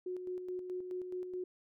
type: tone with tremolo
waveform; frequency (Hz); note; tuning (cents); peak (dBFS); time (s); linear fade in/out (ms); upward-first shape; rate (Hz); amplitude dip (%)
sine; 364.6; F#4; -25; -36; 0.06-1.44; 5; square; 4.7; 45
effects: none